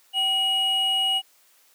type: tone pair together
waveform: triangle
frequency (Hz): 768.9 / 2900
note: G5 / F#7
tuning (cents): -34 / -35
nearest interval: octave + major seventh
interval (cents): 2299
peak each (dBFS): -28 / -19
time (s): 0.13-1.22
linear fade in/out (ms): 50
effects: white hiss -59 dBFS RMS until 1.74 s + high-pass 400 Hz 12 dB/octave